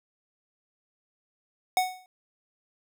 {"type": "tone with exponential decay", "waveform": "square", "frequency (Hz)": 740, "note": "F#5", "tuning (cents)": 0, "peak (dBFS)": -19, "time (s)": [1.77, 2.06], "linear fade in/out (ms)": 1, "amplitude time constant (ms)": 63, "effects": []}